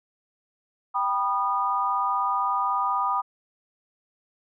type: chord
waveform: sine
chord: G augmented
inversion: none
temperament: just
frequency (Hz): 784 / 980 / 1225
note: G5 / B5 / D#6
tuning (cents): 0 / -14 / -27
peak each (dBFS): -29 / -26 / -25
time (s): 0.94-3.22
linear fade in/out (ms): 20
effects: none